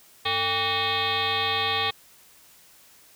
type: tone with frequency modulation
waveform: sine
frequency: 2193 Hz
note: C#7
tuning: 19 cents flat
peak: -22 dBFS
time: 0.25-1.91 s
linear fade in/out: 10 ms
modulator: 349 Hz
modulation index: 4.9
effects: white hiss -54 dBFS RMS until 3.15 s